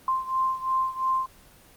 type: beating tone pair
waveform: sine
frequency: 1046.5 / 1049.4 Hz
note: C6 / C6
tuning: 0 / +5 cents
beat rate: 2.9 Hz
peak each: -25 / -28 dBFS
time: 0.08-1.26 s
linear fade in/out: 2 ms
effects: pink hiss -53 dBFS RMS until 1.76 s + Opus 24 kbps